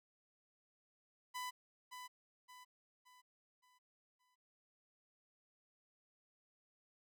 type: tone with echo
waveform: sawtooth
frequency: 999 Hz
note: B5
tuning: 20 cents sharp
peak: -38 dBFS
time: 1.34-1.51 s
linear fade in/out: 20 ms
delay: 570 ms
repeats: 5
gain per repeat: -7 dB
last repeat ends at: 4.36 s
effects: none